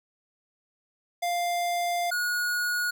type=tone pair in turn; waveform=square; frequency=698.5 / 1450.4 Hz; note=F5 / F#6; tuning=0 / -35 cents; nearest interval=octave + minor second; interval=1265 cents; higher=second; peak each=-26 dBFS; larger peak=neither; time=1.22-2.11 / 2.11-2.91 s; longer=first; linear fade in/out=10 ms; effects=none